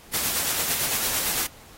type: noise with tremolo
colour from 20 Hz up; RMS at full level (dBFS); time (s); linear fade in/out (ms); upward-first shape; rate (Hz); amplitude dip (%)
white; -24; 0.13-1.47; 10; sine; 8.9; 35
effects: pink hiss -49 dBFS RMS until 1.77 s + AAC 48 kbps